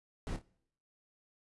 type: noise with echo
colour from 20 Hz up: brown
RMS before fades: -37 dBFS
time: 0.27-0.36 s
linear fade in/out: 0 ms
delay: 27 ms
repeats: 2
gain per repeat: -10 dB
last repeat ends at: 0.414 s
effects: noise-tail reverb RT60 0.7 s tail -24 dB re dry + resampled to 24000 Hz